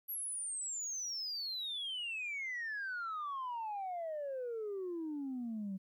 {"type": "exponential sweep", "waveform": "sine", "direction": "down", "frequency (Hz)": [11840, 186.3], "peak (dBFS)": -36, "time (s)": [0.08, 5.78], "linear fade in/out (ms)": 20, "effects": ["tanh soft clip ceiling -35 dBFS", "13-bit"]}